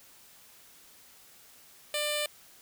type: tone with notch filter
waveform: 10% pulse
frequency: 595 Hz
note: D5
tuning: 22 cents sharp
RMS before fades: -31 dBFS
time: 1.94-2.26 s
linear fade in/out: 2 ms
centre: 1400 Hz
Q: 0.99
effects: white hiss -56 dBFS RMS until 2.61 s